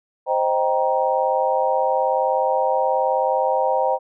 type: chord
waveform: sine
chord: C minor seventh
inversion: none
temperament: equal with one note detuned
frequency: 523.3 / 622.3 / 784 / 940.4 Hz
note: C5 / Eb5 / G5 / Bb5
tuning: 0 / 0 / 0 / +15 cents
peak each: -21 / -24 / -22 / -23 dBFS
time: 0.26-3.99 s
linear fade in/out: 50 ms
effects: none